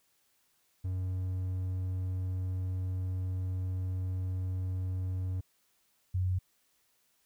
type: tone pair in turn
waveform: triangle / sine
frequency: 92.5 / 92.16 Hz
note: F#2 / F#2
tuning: 0 / -6 cents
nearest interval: unison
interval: 6 cents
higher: first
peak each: -29 / -27 dBFS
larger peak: second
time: 0.84-5.41 / 6.14-6.39 s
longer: first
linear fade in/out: 10 ms
effects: white hiss -72 dBFS RMS until 7.25 s